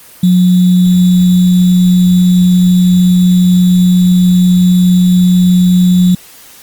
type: tone with sample-and-hold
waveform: sine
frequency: 180.8 Hz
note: F#3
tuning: 40 cents flat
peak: -4 dBFS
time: 0.23-6.15 s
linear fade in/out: 5 ms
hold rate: 3675 Hz
effects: white hiss -37 dBFS RMS until 6.62 s + Opus 24 kbps